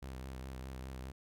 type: tone with vibrato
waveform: sawtooth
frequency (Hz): 65.2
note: C2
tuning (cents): -5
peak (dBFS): -39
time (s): 0.02-1.12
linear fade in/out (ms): 10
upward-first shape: triangle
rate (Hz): 4.9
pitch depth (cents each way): 52
effects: none